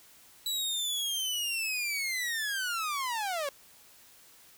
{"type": "linear sweep", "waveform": "sawtooth", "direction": "down", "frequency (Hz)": [3951, 540], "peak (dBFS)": -27, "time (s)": [0.46, 3.49], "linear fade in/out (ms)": 2, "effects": ["white hiss -57 dBFS RMS until 4.57 s"]}